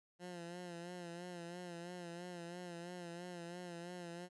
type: tone with vibrato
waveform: 15% pulse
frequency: 174.61 Hz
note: F3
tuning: in tune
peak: -40 dBFS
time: 0.19-4.29 s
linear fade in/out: 50 ms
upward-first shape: sine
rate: 3 Hz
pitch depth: 52 cents each way
effects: resampled to 24000 Hz